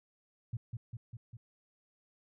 sine tone with echo, 116.1 Hz, A#2, 7 cents flat, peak -33 dBFS, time 0.53-0.57 s, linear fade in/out 5 ms, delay 200 ms, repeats 4, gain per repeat -3 dB, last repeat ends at 1.37 s, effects none

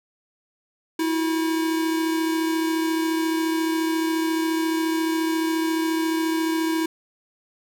square tone pair together, 323.2 / 357.5 Hz, E4 / F4, -34 / +41 cents, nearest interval major second, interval 175 cents, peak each -22 / -32 dBFS, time 0.99-6.86 s, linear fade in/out 5 ms, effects none

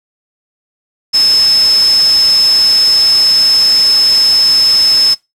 sine tone in noise, 5210 Hz, E8, 21 cents flat, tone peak -6 dBFS, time 1.13-5.15 s, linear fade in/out 20 ms, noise white, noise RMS -20 dBFS, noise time 1.13-5.15 s, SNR +11 dB, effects noise-tail reverb RT60 0.2 s tail -20 dB re dry + low-pass 10000 Hz 12 dB/octave

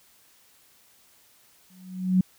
sine tone with exponential growth, 185 Hz, F#3, in tune, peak -14 dBFS, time 1.7-2.21 s, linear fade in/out 5 ms, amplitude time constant 110 ms, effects white hiss -59 dBFS RMS until 2.38 s

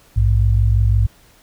sine tone pair together, 57.9 / 103.83 Hz, A#1 / G#2, -11 / 0 cents, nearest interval minor seventh, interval 1011 cents, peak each -14 dBFS, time 0.16-1.07 s, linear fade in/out 10 ms, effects pink hiss -51 dBFS RMS until 1.42 s

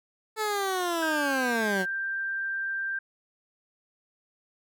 15% pulse linear sweep, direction down, 440 to 179.2 Hz, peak -20 dBFS, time 0.36-1.86 s, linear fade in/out 50 ms
sine tone with pitch glide, 1589 to 1578 Hz, G6 to G6, +23 to +11 cents, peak -28 dBFS, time 1.02-2.99 s, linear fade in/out 5 ms, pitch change -12 cents, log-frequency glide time 1.16-1.82 s
effects none

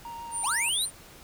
triangle tone with vibrato, 932.3 Hz, A#5, in tune, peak -35 dBFS, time 0.05-0.69 s, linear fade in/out 2 ms, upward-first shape sine, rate 6.8 Hz, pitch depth 10 cents each way
sine tone, 9100 Hz, C#9, 44 cents sharp, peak -29 dBFS, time 0.31-0.91 s, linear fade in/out 50 ms
square linear sweep, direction up, 703 to 4186 Hz, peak -27 dBFS, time 0.43-0.86 s, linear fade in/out 20 ms
effects pink hiss -50 dBFS RMS until 1.23 s

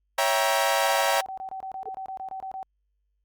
sawtooth chord, C# diminished seventh, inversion none, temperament equal with one note detuned, 554.4 / 659.3 / 784 / 943.7 Hz, C#5 / E5 / G5 / Bb5, 0 / 0 / 0 / +21 cents, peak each -23 dBFS, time 0.18-1.21 s, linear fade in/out 5 ms
sine tone bursts, 765 Hz, G5, 42 cents flat, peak -32 dBFS, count 16, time 0.83-2.629 s, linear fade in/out 0 ms, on 89 ms, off 25 ms
sine tone with exponential growth, 435.3 Hz, A4, 19 cents flat, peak -32 dBFS, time 1.82-1.89 s, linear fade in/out 5 ms, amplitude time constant 15 ms
effects added 50 Hz sine -70 dBFS peak until 3.24 s + Opus 48 kbps

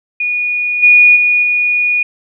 sine tone with level steps, 2453 Hz, D#7, 25 cents flat, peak -13 / -3 / -8 / -10 dBFS, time 0.2-2.03 s, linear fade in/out 5 ms, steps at 0.82 / 1.15 / 1.42 s, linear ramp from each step 20 ms, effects none

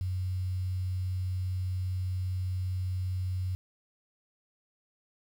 sine tone with quantisation, 92.5 Hz, F#2, in tune, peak -29 dBFS, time 0.01-3.55 s, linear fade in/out 0 ms, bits 9, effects none

